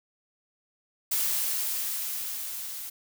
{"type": "noise with level ramp", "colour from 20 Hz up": "blue", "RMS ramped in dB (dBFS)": [-26, -38], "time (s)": [1.11, 2.9], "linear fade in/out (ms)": 10, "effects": []}